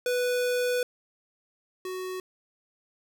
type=tone pair in turn; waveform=square; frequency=493.9 / 370.9 Hz; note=B4 / F#4; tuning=0 / +4 cents; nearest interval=perfect fourth; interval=496 cents; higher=first; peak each=-25 / -33 dBFS; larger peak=first; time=0.06-0.83 / 1.85-2.2 s; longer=first; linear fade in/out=2 ms; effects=none